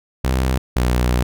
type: tone pair in turn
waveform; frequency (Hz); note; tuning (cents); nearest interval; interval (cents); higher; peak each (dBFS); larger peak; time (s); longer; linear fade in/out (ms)
sawtooth; 64.5 / 61.47; C2 / B1; -24 / -7; minor second; 83; first; -12 / -11; second; 0.24-0.58 / 0.76-1.23; second; 5
effects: none